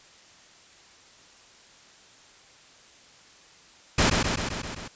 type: noise with echo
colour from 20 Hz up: pink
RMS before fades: -20 dBFS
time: 3.98-4.1 s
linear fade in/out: 5 ms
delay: 130 ms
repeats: 6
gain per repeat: -3 dB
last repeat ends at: 4.88 s
effects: white hiss -53 dBFS RMS until 4.95 s + resampled to 16000 Hz